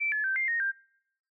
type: tone with pitch steps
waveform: sine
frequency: 2330 / 1716 / 1555 / 2104 / 1858 / 1588 Hz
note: D7 / A6 / G6 / C7 / A#6 / G6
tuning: -14 / -44 / -14 / +9 / -6 / +22 cents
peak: -26 dBFS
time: 0-0.72 s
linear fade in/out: 20 ms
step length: 120 ms
effects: noise-tail reverb RT60 0.7 s tail -24 dB re dry